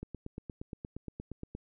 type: click train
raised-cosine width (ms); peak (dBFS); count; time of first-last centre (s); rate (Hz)
3; -27; 14; 0.03-1.55; 8.55
effects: none